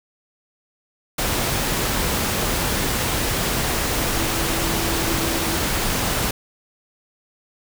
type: tone in noise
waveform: sine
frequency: 329.6 Hz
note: E4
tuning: in tune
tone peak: -28 dBFS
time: 4.15-5.59 s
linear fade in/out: 5 ms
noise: pink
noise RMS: -22 dBFS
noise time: 1.18-6.31 s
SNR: -9 dB
effects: none